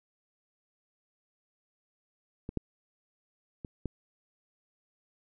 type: clicks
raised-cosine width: 3 ms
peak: -24 / -17 / -26 / -20 dBFS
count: 4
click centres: 2.491 / 2.573 / 3.648 / 3.857 s
effects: none